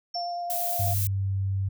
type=tone with exponential decay; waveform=sine; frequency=5410 Hz; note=E8; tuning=44 cents sharp; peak=-29 dBFS; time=0.14-0.65 s; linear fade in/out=5 ms; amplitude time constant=110 ms
type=tone with vibrato; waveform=sine; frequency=698.5 Hz; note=F5; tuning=in tune; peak=-29 dBFS; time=0.15-0.94 s; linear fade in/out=10 ms; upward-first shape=sine; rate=9.1 Hz; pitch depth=8 cents each way
type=noise; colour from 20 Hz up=violet; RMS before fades=-30 dBFS; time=0.5-1.07 s; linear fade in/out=0 ms
type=tone with pitch glide; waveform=sine; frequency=98 to 96.99 Hz; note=G2 to G2; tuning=0 to -18 cents; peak=-24 dBFS; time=0.79-1.69 s; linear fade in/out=10 ms; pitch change=-18 cents; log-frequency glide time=0.96-1.36 s
effects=none